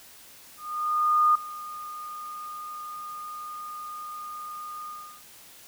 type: tone with ADSR envelope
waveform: sine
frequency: 1223 Hz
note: D#6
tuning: 30 cents flat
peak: -16 dBFS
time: 0.57-5.23 s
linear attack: 780 ms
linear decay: 6 ms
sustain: -19 dB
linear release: 350 ms
effects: white hiss -50 dBFS RMS until 5.67 s